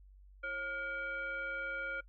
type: tone with frequency modulation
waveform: sine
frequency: 1418 Hz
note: F6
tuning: 26 cents sharp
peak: -36 dBFS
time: 0.43-2.01 s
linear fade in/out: 10 ms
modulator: 875 Hz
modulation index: 0.78
effects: noise-tail reverb RT60 0.1 s tail -24 dB re dry + added 48 Hz sine -55 dBFS peak until 2.08 s